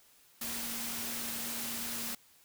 sine tone in noise, 233.1 Hz, A#3, in tune, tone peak -46 dBFS, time 0.41-2.15 s, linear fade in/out 5 ms, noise white, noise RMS -38 dBFS, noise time 0.41-2.15 s, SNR -11 dB, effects white hiss -63 dBFS RMS until 2.44 s

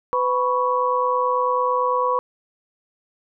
sine tone cluster, 502 / 984 / 1113 Hz, B4 / B5 / C#6, +28 / -7 / +7 cents, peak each -22 dBFS, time 0.13-2.19 s, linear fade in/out 0 ms, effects none

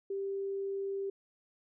sine tone, 393 Hz, G4, 4 cents sharp, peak -33 dBFS, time 0.1-1.1 s, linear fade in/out 5 ms, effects none

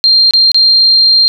sine tone with dropouts, 4186 Hz, C8, in tune, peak -4 dBFS, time 0.04-1.28 s, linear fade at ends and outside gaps 0 ms, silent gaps 0.309-0.336 / 0.517-0.545 s, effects none

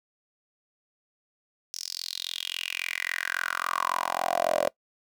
10% pulse tone with high-pass filter sweep, 43.65 Hz, F1, in tune, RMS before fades -30 dBFS, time 1.74-4.68 s, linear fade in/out 0 ms, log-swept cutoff 5600 to 550 Hz, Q 5.8, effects noise-tail reverb RT60 0.1 s tail -22 dB re dry

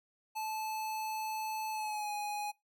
square tone with pitch glide, 870 to 831.2 Hz, A5 to G#5, -20 to +1 cents, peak -36 dBFS, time 0.35-2.52 s, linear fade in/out 20 ms, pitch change -79 cents, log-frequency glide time 1.71-2.12 s, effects noise-tail reverb RT60 0.2 s tail -22 dB re dry

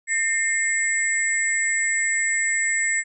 sine tone cluster, 1820 / 2114 / 7800 Hz, A#6 / C7 / B8, -42 / +17 / -23 cents, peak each -24 dBFS, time 0.07-3.04 s, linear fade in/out 50 ms, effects none

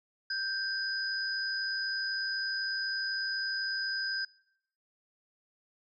sine tone pair together, 1568 / 4978 Hz, G6 / D#8, 0 / 0 cents, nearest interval octave + minor sixth, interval 2000 cents, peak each -33 / -34 dBFS, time 0.3-4.25 s, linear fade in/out 5 ms, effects noise-tail reverb RT60 0.8 s tail -25 dB re dry

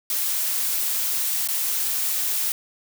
blue noise with dropouts, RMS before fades -24 dBFS, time 0.1-2.52 s, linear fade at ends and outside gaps 1 ms, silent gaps 1.475-1.486 s, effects none

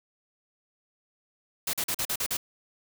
white noise bursts, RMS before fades -29 dBFS, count 7, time 1.67-2.37 s, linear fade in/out 5 ms, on 64 ms, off 42 ms, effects none

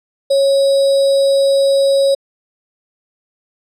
sine tone with sample-and-hold, 550 Hz, C#5, 14 cents flat, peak -9 dBFS, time 0.3-2.15 s, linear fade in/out 10 ms, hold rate 4410 Hz, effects low-pass 8000 Hz 12 dB/octave

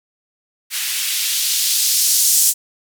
violet noise with band-pass filter sweep, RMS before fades -17 dBFS, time 0.7-2.54 s, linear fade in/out 50 ms, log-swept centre 2100 to 6900 Hz, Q 1.2, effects none

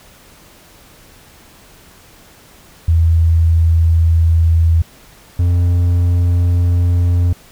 sine / triangle tone pair in turn, 82.41 / 87.74 Hz, E2 / F2, 0 / +9 cents, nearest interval minor second, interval 109 cents, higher second, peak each -8 dBFS, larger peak neither, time 2.88-4.82 / 5.39-7.33 s, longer neither, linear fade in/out 5 ms, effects pink hiss -44 dBFS RMS until 7.51 s

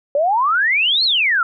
sine exponential two-way sweep, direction up then down, 552 to 4400 to 1310 Hz, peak -13 dBFS, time 0.15-1.43 s, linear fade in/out 2 ms, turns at 1.04 s, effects none

